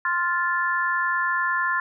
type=harmonic tone; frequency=349.2 Hz; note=F4; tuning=in tune; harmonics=3 / 4 / 5; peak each=-25 / -27 / -24 dBFS; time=0.05-1.8 s; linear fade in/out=2 ms; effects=none